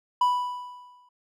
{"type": "tone with exponential decay", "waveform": "triangle", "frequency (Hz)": 987.8, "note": "B5", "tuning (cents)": 0, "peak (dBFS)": -15, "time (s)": [0.21, 1.09], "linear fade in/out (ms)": 5, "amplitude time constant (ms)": 190, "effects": []}